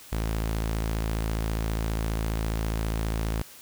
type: tone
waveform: sawtooth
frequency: 54.8 Hz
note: A1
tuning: 6 cents flat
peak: -22 dBFS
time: 0.12-3.42 s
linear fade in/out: 5 ms
effects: white hiss -48 dBFS RMS until 3.61 s